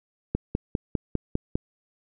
click train, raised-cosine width 3 ms, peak -11 dBFS, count 7, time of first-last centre 0.35-1.555 s, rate 4.98 Hz, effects none

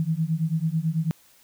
sine beating tone pair, 156.5 / 165.6 Hz, D#3 / E3, +10 / +8 cents, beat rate 9.1 Hz, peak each -25 dBFS, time 0-1.11 s, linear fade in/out 0 ms, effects white hiss -57 dBFS RMS until 1.43 s

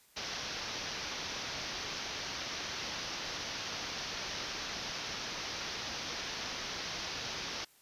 white low-pass noise, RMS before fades -40 dBFS, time 0.16-7.65 s, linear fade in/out 10 ms, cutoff 6100 Hz, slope 96 dB/octave, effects white hiss -64 dBFS RMS until 7.81 s + resampled to 32000 Hz

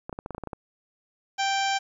clicks, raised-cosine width 1 ms, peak -20 dBFS, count 10, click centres 0.095 / 0.128 / 0.189 / 0.261 / 0.307 / 0.348 / 0.381 / 0.437 / 0.473 / 0.532 s
harmonic tone, 784 Hz, G5, in tune, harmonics 1 / 2 / 3 / 4 / 5 / 6 / 7 / 8 / 9, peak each -25 / -31 / -33 / -33 / -39 / -40 / -37 / -42 / -39 dBFS, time 1.38-1.79 s, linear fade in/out 20 ms
effects 10-bit

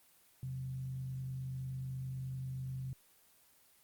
sine tone with frequency modulation, 130.81 Hz, C3, in tune, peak -38 dBFS, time 0.43-2.93 s, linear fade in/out 0 ms, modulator 49.5 Hz, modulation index 0.29, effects white hiss -66 dBFS RMS until 3.83 s + Opus 24 kbps

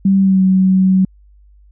sine tone with pitch glide, 194.2 to 188.34 Hz, G3 to F#3, -16 to +31 cents, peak -8 dBFS, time 0.05-1.05 s, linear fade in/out 5 ms, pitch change -53 cents, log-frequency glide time 0.19-0.42 s, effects added 50 Hz sine -43 dBFS peak until 1.71 s

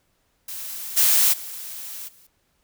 blue noise with level steps, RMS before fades -33 / -17 / -35 / -53 dBFS, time 0.48-2.27 s, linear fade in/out 5 ms, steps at 0.96 / 1.32 / 2.07 s, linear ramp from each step 20 ms, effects pink hiss -68 dBFS RMS until 2.63 s

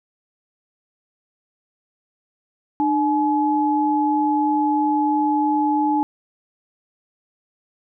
sine tone pair together, 300.5 / 850 Hz, D4 / G#5, +40 / +40 cents, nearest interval octave + tritone, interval 1800 cents, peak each -19 dBFS, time 2.8-6.03 s, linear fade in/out 0 ms, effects none

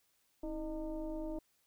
sine tone with frequency modulation, 320 Hz, D#4, 49 cents sharp, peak -37 dBFS, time 0.43-1.39 s, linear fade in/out 5 ms, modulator 295 Hz, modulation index 1.1, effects white hiss -75 dBFS RMS until 1.66 s

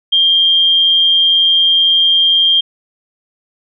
sine tone with amplitude modulation, 3201 Hz, G7, 36 cents sharp, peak -6 dBFS, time 0.12-2.61 s, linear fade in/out 10 ms, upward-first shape sine, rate 171 Hz, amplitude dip 35%, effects none

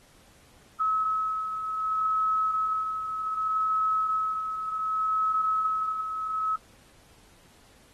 sine beating tone pair, 1288 / 1288.66 Hz, E6 / E6, -41 / -40 cents, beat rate 0.66 Hz, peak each -25 / -33 dBFS, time 0.8-6.56 s, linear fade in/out 5 ms, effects pink hiss -58 dBFS RMS until 7.93 s + AAC 32 kbps

